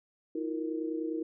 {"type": "chord", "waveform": "sine", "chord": "Eb suspended second", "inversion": "none", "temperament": "equal with one note detuned", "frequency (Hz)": [319.3, 349.2, 466.2], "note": ["Eb4", "F4", "Bb4"], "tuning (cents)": [45, 0, 0], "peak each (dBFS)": [-33, -38, -38], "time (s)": [0.35, 1.23], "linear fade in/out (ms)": 5, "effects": []}